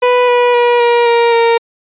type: tone with pitch steps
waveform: 30% pulse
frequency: 493.9 / 487.7 / 481.5 / 475.4 / 469.4 / 463.5 Hz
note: B4 / B4 / B4 / A#4 / A#4 / A#4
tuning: 0 / -22 / -44 / +34 / +12 / -10 cents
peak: -5 dBFS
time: 0.02-1.58 s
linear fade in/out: 10 ms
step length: 260 ms
effects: resampled to 8000 Hz